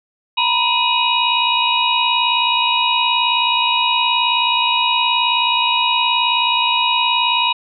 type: tone cluster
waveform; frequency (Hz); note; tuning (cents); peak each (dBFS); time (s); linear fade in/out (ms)
sine; 936 / 995 / 2503 / 2900 / 3805; A#5 / B5 / D#7 / F#7 / A#7; +7 / +13 / +10 / -35 / +35; -20; 0.37-7.53; 10
effects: none